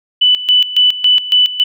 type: tone with tremolo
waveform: sine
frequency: 2985 Hz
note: F#7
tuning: 15 cents sharp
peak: -6 dBFS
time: 0.21-1.64 s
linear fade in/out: 10 ms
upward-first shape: square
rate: 3.6 Hz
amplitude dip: 80%
effects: none